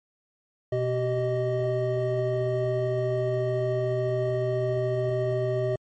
triangle tone cluster, 123.6 / 384.7 / 620 Hz, B2 / G4 / D#5, +2 / -33 / -6 cents, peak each -26 dBFS, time 0.72-5.76 s, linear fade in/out 5 ms, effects MP3 32 kbps

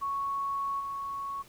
sine tone with level steps, 1108.7 Hz, C#6, in tune, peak -29 / -33 dBFS, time 0.01-1.43 s, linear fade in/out 20 ms, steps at 0.79 s, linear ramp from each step 20 ms, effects pink hiss -56 dBFS RMS until 1.48 s

